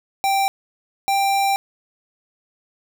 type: tone pair in turn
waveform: square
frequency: 784 / 788.1 Hz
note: G5 / G5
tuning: 0 / +9 cents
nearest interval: unison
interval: 9 cents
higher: second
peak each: -17 dBFS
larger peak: neither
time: 0.24-0.48 / 1.08-1.56 s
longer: second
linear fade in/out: 0 ms
effects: none